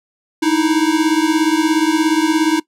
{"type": "beating tone pair", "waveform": "square", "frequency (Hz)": [307.8, 324.8], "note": ["D#4", "E4"], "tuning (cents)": [-19, -26], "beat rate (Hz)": 17, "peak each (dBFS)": -16, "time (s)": [0.42, 2.6], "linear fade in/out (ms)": 10, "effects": ["noise-tail reverb RT60 0.1 s tail -20 dB re dry", "low-pass 10000 Hz 12 dB/octave"]}